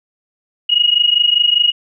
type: tone pair together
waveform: sine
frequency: 2875 / 2900 Hz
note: F7 / F#7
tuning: +50 / -35 cents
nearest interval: unison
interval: 15 cents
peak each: -13 dBFS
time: 0.69-1.72 s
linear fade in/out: 10 ms
effects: none